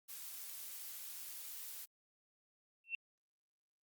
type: noise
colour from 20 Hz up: blue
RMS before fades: -48 dBFS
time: 0.08-1.86 s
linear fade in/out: 20 ms
type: tone with exponential growth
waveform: sine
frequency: 2700 Hz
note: E7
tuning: 41 cents sharp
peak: -33 dBFS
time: 2.84-2.95 s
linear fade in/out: 2 ms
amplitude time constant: 22 ms
effects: Opus 48 kbps